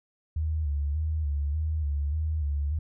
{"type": "tone with vibrato", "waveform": "sine", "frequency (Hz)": 75, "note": "D2", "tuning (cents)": 37, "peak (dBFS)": -25, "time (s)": [0.36, 2.79], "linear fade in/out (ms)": 5, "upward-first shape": "square", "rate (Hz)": 1.7, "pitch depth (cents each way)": 72, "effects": []}